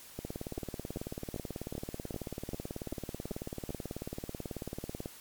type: two click trains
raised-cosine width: 2 ms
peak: -24 / -24 dBFS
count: 89 / 10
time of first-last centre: 0.25-5.059 / 0.19-3.706 s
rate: 18.3 / 2.56 Hz
effects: white hiss -52 dBFS RMS until 5.2 s + MP3 96 kbps